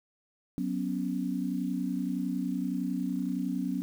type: chord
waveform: sine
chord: F# suspended fourth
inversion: none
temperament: just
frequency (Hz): 185 / 246.7 / 277.5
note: F#3 / B3 / C#4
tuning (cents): 0 / -2 / +2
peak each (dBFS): -33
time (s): 0.58-3.82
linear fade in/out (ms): 0
effects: 9-bit